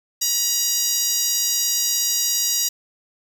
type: tone with high-pass filter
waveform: 10% pulse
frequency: 957 Hz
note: A#5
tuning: 45 cents sharp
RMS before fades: -21 dBFS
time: 0.21-2.69 s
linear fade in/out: 10 ms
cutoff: 6400 Hz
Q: 1.5
effects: none